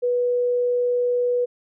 sine tone, 489.6 Hz, B4, 15 cents flat, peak -18 dBFS, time 0.02-1.46 s, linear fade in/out 20 ms, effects none

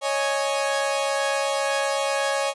sawtooth chord, C# suspended second, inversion none, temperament equal, 554.4 / 622.3 / 830.6 Hz, C#5 / D#5 / G#5, 0 / 0 / 0 cents, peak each -20 / -26 / -24 dBFS, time 0.01-2.54 s, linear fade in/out 50 ms, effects resampled to 24000 Hz

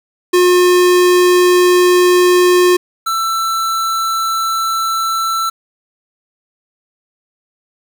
square tone pair in turn, 359 / 1333.3 Hz, F4 / E6, +48 / +19 cents, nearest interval octave + major seventh, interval 2271 cents, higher second, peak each -8 / -15 dBFS, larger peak first, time 0.33-2.77 / 3.06-5.5 s, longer neither, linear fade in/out 10 ms, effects 7-bit

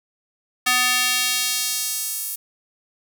square tone with high-pass filter sweep, 250 Hz, B3, 21 cents sharp, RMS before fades -22 dBFS, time 0.66-2.36 s, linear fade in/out 10 ms, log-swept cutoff 1500 to 11000 Hz, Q 0.88, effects none

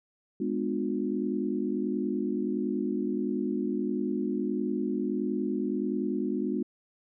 sine chord, G# diminished seventh, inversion none, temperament just, 207.7 / 249.2 / 299 / 358.8 Hz, G#3 / B3 / D4 / F4, 0 / +16 / +31 / +47 cents, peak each -32 / -32 / -33 / -33 dBFS, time 0.4-6.63 s, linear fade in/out 5 ms, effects none

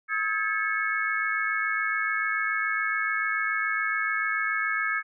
sine tone cluster, 1284 / 1617 / 1724 / 2198 Hz, E6 / G#6 / A6 / C#7, -46 / -47 / -36 / -15 cents, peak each -30 dBFS, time 0.08-5.03 s, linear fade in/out 50 ms, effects none

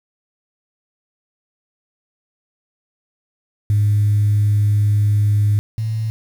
sine tone pair in turn, 103.9 / 110.61 Hz, G#2 / A2, +1 / +10 cents, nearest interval minor second, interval 109 cents, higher second, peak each -11 / -18 dBFS, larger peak first, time 3.7-5.59 / 5.78-6.1 s, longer first, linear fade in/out 0 ms, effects tanh soft clip ceiling -8 dBFS + 7-bit

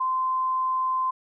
sine tone, 1036 Hz, C6, 17 cents flat, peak -22 dBFS, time 0-1.11 s, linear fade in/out 10 ms, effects none

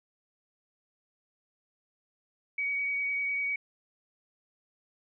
sine tone with vibrato, 2256 Hz, C#7, 30 cents sharp, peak -28 dBFS, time 2.58-3.56 s, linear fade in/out 5 ms, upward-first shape triangle, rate 10 Hz, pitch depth 16 cents each way, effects none

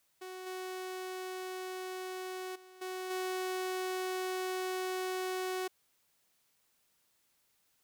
sawtooth tone with level steps, 371.3 Hz, F#4, 6 cents sharp, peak -39 / -35 / -50 / -34 / -30 dBFS, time 0.21-5.68 s, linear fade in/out 10 ms, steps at 0.46 / 2.55 / 2.81 / 3.1 s, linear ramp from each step 10 ms, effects white hiss -74 dBFS RMS until 7.83 s

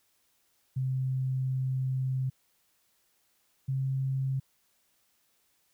sine tone pair in turn, 130.81 / 133.56 Hz, C3 / C3, 0 / +36 cents, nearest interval unison, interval 36 cents, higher second, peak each -27 dBFS, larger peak neither, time 0.76-2.3 / 3.68-4.4 s, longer first, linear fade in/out 10 ms, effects white hiss -71 dBFS RMS until 5.73 s

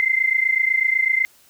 sine tone pair together, 2065 / 2093 Hz, C7 / C7, -23 / 0 cents, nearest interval unison, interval 23 cents, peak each -19 dBFS, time 0-1.25 s, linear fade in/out 0 ms, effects white hiss -54 dBFS RMS until 1.49 s

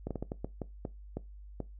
slowing click train, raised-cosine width 2 ms, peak -22 dBFS, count 10, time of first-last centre 0.07-1.603 s, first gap 37 ms, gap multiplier 1.36, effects noise-tail reverb RT60 0.2 s tail -19 dB re dry + added 50 Hz sine -46 dBFS peak until 1.79 s

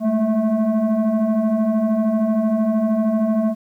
sine tone with frequency modulation, 222.5 Hz, A3, 20 cents sharp, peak -14 dBFS, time 0-3.55 s, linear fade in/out 50 ms, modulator 432 Hz, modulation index 0.9, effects tanh soft clip ceiling -12 dBFS + 9-bit

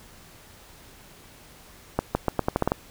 accelerating click train, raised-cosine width 1 ms, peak -7 dBFS, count 9, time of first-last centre 1.99-2.719 s, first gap 160 ms, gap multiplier 0.83, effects pink hiss -50 dBFS RMS until 2.9 s

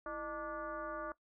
sine tone with frequency modulation, 890 Hz, A5, 20 cents sharp, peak -39 dBFS, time 0.06-1.12 s, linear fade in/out 2 ms, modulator 280 Hz, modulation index 2, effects noise-tail reverb RT60 0.1 s tail -18 dB re dry

